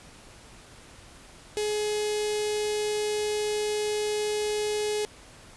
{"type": "tone with notch filter", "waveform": "sawtooth", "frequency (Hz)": 421.5, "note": "G#4", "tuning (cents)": 26, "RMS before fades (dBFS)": -28, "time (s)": [1.57, 5.05], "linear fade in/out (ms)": 0, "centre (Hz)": 1200, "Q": 0.52, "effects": ["pink hiss -50 dBFS RMS until 5.56 s", "resampled to 24000 Hz"]}